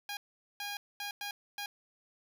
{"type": "tone bursts at uneven times", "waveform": "10% pulse", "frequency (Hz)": 816, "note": "G#5", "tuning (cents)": -31, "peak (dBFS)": -29, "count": 5, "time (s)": [[0.09, 0.17], [0.6, 0.77], [1, 1.11], [1.21, 1.31], [1.58, 1.66]], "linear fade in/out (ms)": 2, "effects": []}